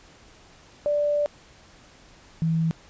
sine tone pair in turn, 587 / 162.78 Hz, D5 / E3, -1 / -21 cents, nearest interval octave + minor seventh, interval 2220 cents, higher first, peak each -20 dBFS, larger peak neither, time 0.86-1.26 / 2.42-2.71 s, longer first, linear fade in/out 0 ms, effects pink hiss -52 dBFS RMS until 2.89 s + resampled to 16000 Hz

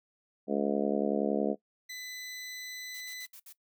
harmonic tone, 70.8 Hz, C#2, 37 cents sharp, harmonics 3 / 4 / 5 / 6 / 7 / 8 / 9 / 10, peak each -32 / -33 / -36 / -33 / -34 / -40 / -36 / -42 dBFS, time 0.47-1.56 s, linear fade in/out 50 ms
20% pulse tone, 2005 Hz, B6, 26 cents sharp, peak -35 dBFS, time 1.89-3.26 s, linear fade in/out 10 ms
blue noise bursts, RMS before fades -50 dBFS, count 5, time 2.94-3.528 s, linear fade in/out 5 ms, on 68 ms, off 62 ms
effects noise-tail reverb RT60 0.1 s tail -19 dB re dry

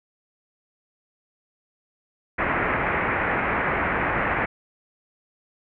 white low-pass noise, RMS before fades -24 dBFS, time 2.38-4.46 s, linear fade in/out 10 ms, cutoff 2200 Hz, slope 48 dB/octave, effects none

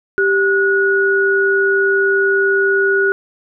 sine tone pair together, 392.3 / 1457.8 Hz, G4 / F#6, +1 / -26 cents, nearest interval octave + major seventh, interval 2273 cents, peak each -14 dBFS, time 0.18-3.12 s, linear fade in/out 0 ms, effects none

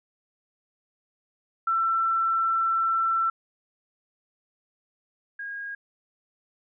sine tone pair in turn, 1341 / 1633.3 Hz, E6 / G#6, +29 / -29 cents, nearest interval minor third, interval 342 cents, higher second, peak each -21 / -32 dBFS, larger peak first, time 1.67-3.3 / 5.39-5.75 s, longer first, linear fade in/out 5 ms, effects none

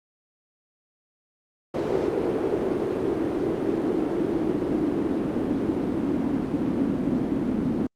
pink noise with band-pass filter sweep, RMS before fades -25 dBFS, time 1.74-7.87 s, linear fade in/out 5 ms, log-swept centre 400 to 250 Hz, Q 3.7, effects Opus 48 kbps

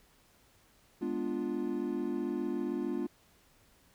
triangle chord, G# diminished seventh, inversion none, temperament equal, 207.7 / 246.9 / 293.7 / 349.2 Hz, G#3 / B3 / D4 / F4, 0 / 0 / 0 / 0 cents, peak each -38 / -35 / -35 / -34 dBFS, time 1.01-3.07 s, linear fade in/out 10 ms, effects pink hiss -65 dBFS RMS until 3.94 s

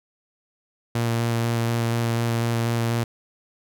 sawtooth tone with vibrato, 116.54 Hz, A#2, in tune, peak -17 dBFS, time 0.95-3.04 s, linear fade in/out 5 ms, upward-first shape square, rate 4.1 Hz, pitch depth 10 cents each way, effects none

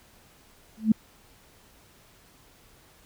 sine tone with exponential growth, 218.8 Hz, A3, 9 cents flat, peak -12 dBFS, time 0.77-0.92 s, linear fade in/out 5 ms, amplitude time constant 32 ms, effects pink hiss -57 dBFS RMS until 3.05 s

